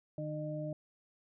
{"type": "harmonic tone", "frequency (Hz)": 152.4, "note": "D#3", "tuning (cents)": -36, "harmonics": [1, 2, 4], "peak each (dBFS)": [-39, -43, -40], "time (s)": [0.18, 0.73], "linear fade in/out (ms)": 2, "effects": []}